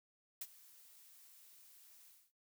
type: noise with ADSR envelope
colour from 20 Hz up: blue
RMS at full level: -42 dBFS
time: 0.41-2.32 s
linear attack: 5 ms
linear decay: 43 ms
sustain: -20 dB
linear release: 240 ms
effects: noise-tail reverb RT60 0.2 s tail -21 dB re dry